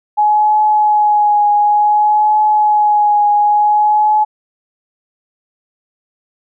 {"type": "tone with vibrato", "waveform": "sine", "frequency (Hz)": 840, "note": "G#5", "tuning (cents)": 19, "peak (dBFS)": -8, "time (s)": [0.17, 4.25], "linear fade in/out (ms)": 20, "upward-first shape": "triangle", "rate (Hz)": 0.56, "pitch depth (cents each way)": 25, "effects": []}